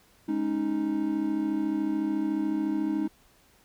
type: chord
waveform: triangle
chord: Ab suspended fourth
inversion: none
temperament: equal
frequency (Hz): 207.7 / 277.2 / 311.1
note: Ab3 / Db4 / Eb4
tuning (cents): 0 / 0 / 0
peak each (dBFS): -31 / -30 / -25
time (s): 0.28-3.08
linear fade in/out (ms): 10
effects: pink hiss -61 dBFS RMS until 3.64 s